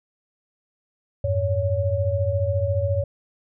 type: tone cluster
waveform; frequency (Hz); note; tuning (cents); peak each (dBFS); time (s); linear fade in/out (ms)
sine; 89.3 / 103.6 / 563; F2 / G#2 / C#5; +39 / -4 / +27; -24; 1.24-3.04; 5
effects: none